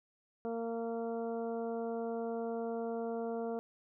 harmonic tone, 230 Hz, A#3, 23 cents flat, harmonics 1 / 2 / 3 / 4 / 5 / 6, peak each -40 / -37 / -42 / -52 / -55 / -55 dBFS, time 0.45-3.59 s, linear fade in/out 0 ms, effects none

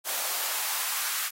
white noise with high-pass filter sweep, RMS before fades -30 dBFS, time 0.04-1.31 s, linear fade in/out 50 ms, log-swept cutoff 580 to 1300 Hz, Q 1.4, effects AAC 48 kbps

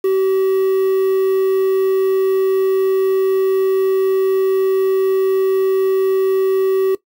triangle tone with quantisation, 382.6 Hz, G4, 42 cents flat, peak -10 dBFS, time 0.04-6.95 s, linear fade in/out 5 ms, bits 6, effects noise-tail reverb RT60 0.1 s tail -17 dB re dry

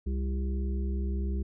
harmonic tone with a mistuned harmonic, 66.1 Hz, C2, 18 cents sharp, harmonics 1 / 3 / 5 / 6, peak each -28 / -37 / -43 / -44 dBFS, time 0.06-1.43 s, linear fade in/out 10 ms, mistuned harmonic 5, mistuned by +26 cents, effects none

